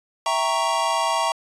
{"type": "chord", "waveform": "square", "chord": "E diminished seventh", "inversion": "none", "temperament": "equal", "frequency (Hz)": [659.3, 784, 932.3, 1108.7], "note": ["E5", "G5", "Bb5", "Db6"], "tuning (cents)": [0, 0, 0, 0], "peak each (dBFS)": [-27, -29, -24, -26], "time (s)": [0.26, 1.32], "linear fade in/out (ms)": 2, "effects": ["resampled to 22050 Hz"]}